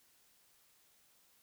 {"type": "silence", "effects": ["white hiss -69 dBFS RMS until 1.42 s"]}